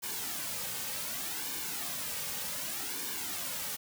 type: noise with flanger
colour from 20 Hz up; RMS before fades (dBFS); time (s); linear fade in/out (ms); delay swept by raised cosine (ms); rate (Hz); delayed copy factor
white; -37; 0.02-3.77; 20; 1.5 to 3; 0.66; -0.65
effects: none